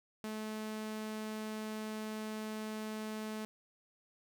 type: tone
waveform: sawtooth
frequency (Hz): 216.3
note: A3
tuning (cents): -29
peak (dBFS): -35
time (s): 0.24-3.45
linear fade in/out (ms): 0
effects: none